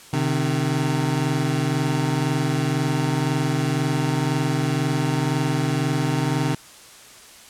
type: tone pair together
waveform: 25% pulse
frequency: 130.81 / 152.77 Hz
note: C3 / D#3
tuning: 0 / -31 cents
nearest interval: minor third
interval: 269 cents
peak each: -19 dBFS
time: 0.13-6.55 s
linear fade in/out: 5 ms
effects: white hiss -45 dBFS RMS until 7.49 s + low-pass 10000 Hz 12 dB/octave